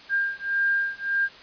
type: beating tone pair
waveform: sine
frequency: 1600 / 1601.7 Hz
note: G6 / G6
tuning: +35 / +37 cents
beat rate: 1.7 Hz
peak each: -25 dBFS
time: 0.09-1.29 s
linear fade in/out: 50 ms
effects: white hiss -46 dBFS RMS until 1.42 s + resampled to 11025 Hz